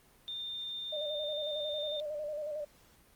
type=tone; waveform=sine; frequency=3613 Hz; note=A7; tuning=45 cents sharp; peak=-37 dBFS; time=0.28-2 s; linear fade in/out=0 ms
type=tone with vibrato; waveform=sine; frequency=600 Hz; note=D5; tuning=37 cents sharp; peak=-35 dBFS; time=0.92-2.65 s; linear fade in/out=10 ms; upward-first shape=square; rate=11 Hz; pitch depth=40 cents each way
effects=pink hiss -63 dBFS RMS until 3.15 s + Opus 32 kbps